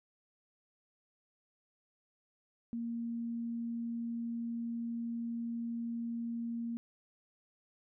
sine tone, 233.1 Hz, A#3, in tune, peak -35 dBFS, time 2.73-6.77 s, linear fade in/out 0 ms, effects none

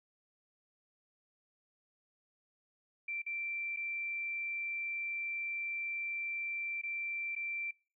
sine tone with dropouts, 2349 Hz, D7, in tune, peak -36 dBFS, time 3.08-7.71 s, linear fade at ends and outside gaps 5 ms, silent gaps 3.219-3.263 / 3.763-3.77 / 6.815-6.834 / 7.352-7.362 s, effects noise-tail reverb RT60 0.4 s tail -24 dB re dry

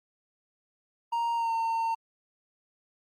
triangle tone with pitch glide, 933 to 909.6 Hz, A#5 to A#5, +1 to -43 cents, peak -24 dBFS, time 1.12-1.95 s, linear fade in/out 10 ms, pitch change -44 cents, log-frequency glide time 1.35-1.52 s, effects Opus 48 kbps

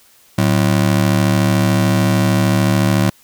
35% pulse ring-modulated tone, 147.6 Hz, D3, 9 cents sharp, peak -7 dBFS, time 0.38-3.1 s, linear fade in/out 5 ms, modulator 36.8 Hz, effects white hiss -50 dBFS RMS until 3.23 s

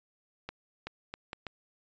accelerating click train, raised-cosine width 0.3 ms, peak -22 dBFS, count 5, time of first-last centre 0.49-1.467 s, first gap 380 ms, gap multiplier 0.71, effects resampled to 16000 Hz

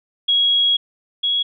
sine tone pair in turn, 3313 / 3332 Hz, G#7 / G#7, -5 / +5 cents, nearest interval unison, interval 10 cents, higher second, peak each -13 / -16 dBFS, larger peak first, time 0.28-0.77 / 1.23-1.43 s, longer first, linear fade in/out 10 ms, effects none

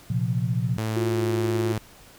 sine chord, Bb suspended second, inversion none, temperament just, 116.54 / 131.11 / 174.81 Hz, Bb2 / C3 / F3, 0 / +4 / +2 cents, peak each -25 / -26 / -28 dBFS, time 0.1-0.77 s, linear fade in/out 5 ms
sawtooth tone with pitch glide, 110 to 108.24 Hz, A2 to A2, 0 to -28 cents, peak -21 dBFS, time 0.78-1.78 s, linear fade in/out 0 ms, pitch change -28 cents, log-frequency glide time 1.06-1.25 s
sine tone with tremolo, 352 Hz, F4, 14 cents sharp, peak -22 dBFS, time 0.96-1.73 s, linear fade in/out 10 ms, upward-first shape sine, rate 19 Hz, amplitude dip 40%
effects pink hiss -50 dBFS RMS until 2.18 s

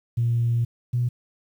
sine tone pair in turn, 117.8 / 121.74 Hz, A#2 / B2, +19 / -24 cents, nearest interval minor second, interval 57 cents, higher second, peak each -18 / -19 dBFS, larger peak first, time 0.17-0.65 / 0.93-1.09 s, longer first, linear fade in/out 10 ms, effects tanh soft clip ceiling -14 dBFS + 9-bit

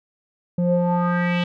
square tone with low-pass filter sweep, 175.5 Hz, F3, 9 cents sharp, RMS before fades -20 dBFS, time 0.58-1.44 s, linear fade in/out 5 ms, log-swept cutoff 370 to 3200 Hz, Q 4, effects none

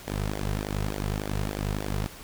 sawtooth tone with flanger, 51 Hz, G#1, 31 cents flat, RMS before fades -30 dBFS, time 0.07-2.07 s, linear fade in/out 5 ms, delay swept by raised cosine 0.74 to 3.64 ms, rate 3.4 Hz, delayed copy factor -0.8, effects pink hiss -45 dBFS RMS until 2.23 s

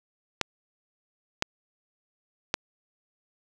clicks, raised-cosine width 0.2 ms, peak -6 dBFS, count 3, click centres 0.413 / 1.424 / 2.541 s, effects none

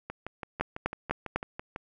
two click trains, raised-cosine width 0.5 ms, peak -12 / -21 dBFS, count 4 / 11, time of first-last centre 0.61-1.36 / 0.1-1.761 s, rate 4 / 6.02 Hz, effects none

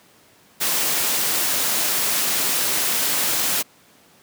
white noise, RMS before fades -21 dBFS, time 0.6-3.63 s, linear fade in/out 20 ms, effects pink hiss -53 dBFS RMS until 4.22 s + high-pass 150 Hz 12 dB/octave

